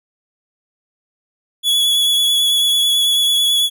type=tone with vibrato; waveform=45% pulse; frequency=3390 Hz; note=G#7; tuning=35 cents sharp; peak=-12 dBFS; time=1.63-3.7 s; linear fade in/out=50 ms; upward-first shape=triangle; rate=9.1 Hz; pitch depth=21 cents each way; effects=none